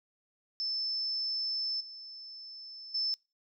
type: tone with level steps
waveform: sine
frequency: 5274 Hz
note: E8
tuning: in tune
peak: -31 / -44 / -29 dBFS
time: 0.6-3.14 s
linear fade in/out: 0 ms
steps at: 1.8 / 2.94 s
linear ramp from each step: 10 ms
effects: noise-tail reverb RT60 0.3 s tail -25 dB re dry